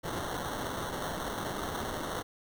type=noise with sample-and-hold; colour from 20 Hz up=white; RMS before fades=-36 dBFS; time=0.03-2.23 s; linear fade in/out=20 ms; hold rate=2450 Hz; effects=none